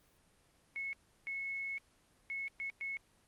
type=tone bursts at uneven times; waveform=sine; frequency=2191 Hz; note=C#7; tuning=21 cents flat; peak=-37 dBFS; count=5; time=0.76-0.93 / 1.27-1.78 / 2.3-2.48 / 2.6-2.7 / 2.81-2.97 s; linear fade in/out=0 ms; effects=pink hiss -69 dBFS RMS until 3.27 s + Opus 24 kbps